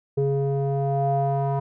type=tone with low-pass filter sweep; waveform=square; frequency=138.59 Hz; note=C#3; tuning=in tune; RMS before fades=-23 dBFS; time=0.17-1.6 s; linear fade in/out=10 ms; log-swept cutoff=460 to 860 Hz; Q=6.2; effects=none